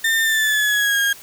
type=tone with pitch glide; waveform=35% pulse; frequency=1805 to 1626.8 Hz; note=A6 to G#6; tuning=+44 to -36 cents; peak=-14 dBFS; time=0.04-1.13 s; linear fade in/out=5 ms; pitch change=-180 cents; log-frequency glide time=0.21-1 s; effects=white hiss -41 dBFS RMS until 1.22 s